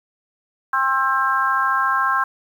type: harmonic tone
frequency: 266.1 Hz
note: C4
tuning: 29 cents sharp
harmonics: 3 / 4 / 5 / 6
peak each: -28 / -19 / -22 / -22 dBFS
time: 0.73-2.24 s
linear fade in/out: 5 ms
effects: 8-bit